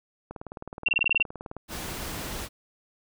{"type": "click train", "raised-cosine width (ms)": 1, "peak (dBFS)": -23, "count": 25, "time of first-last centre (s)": [0.31, 1.567], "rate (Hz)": 19.1}
{"type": "tone bursts", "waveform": "sine", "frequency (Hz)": 2734, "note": "F7", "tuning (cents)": -37, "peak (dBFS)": -18, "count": 8, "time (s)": [0.86, 1.227], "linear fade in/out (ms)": 5, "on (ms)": 24, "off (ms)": 25}
{"type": "noise", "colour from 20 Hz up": "pink", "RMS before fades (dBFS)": -35, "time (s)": [1.68, 2.49], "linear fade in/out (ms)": 50}
{"effects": []}